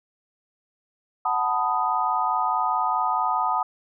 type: chord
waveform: sine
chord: B dominant seventh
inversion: second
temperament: equal with one note detuned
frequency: 740 / 883.1 / 987.8 / 1244.5 Hz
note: F#5 / A5 / B5 / D#6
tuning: 0 / +6 / 0 / 0 cents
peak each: -27 / -26 / -27 / -25 dBFS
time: 1.25-3.63 s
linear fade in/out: 5 ms
effects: none